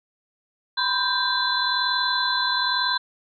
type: tone cluster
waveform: sine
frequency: 987 / 1028 / 1573 / 3494 / 4050 Hz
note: B5 / C6 / G6 / A7 / B7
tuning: -1 / -31 / +6 / -13 / +43 cents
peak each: -27 / -29 / -25 / -31 / -25 dBFS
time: 0.77-2.98 s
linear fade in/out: 10 ms
effects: none